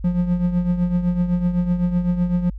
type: tone with tremolo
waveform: triangle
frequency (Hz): 177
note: F3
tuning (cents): +23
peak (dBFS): -12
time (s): 0.04-2.5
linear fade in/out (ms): 5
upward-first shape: triangle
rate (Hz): 7.9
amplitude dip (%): 70
effects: added 50 Hz sine -29 dBFS peak until 2.58 s